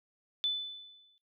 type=tone with exponential decay; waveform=sine; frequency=3501 Hz; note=A7; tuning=9 cents flat; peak=-26 dBFS; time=0.44-1.18 s; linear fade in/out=0 ms; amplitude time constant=160 ms; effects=noise-tail reverb RT60 0.2 s tail -17 dB re dry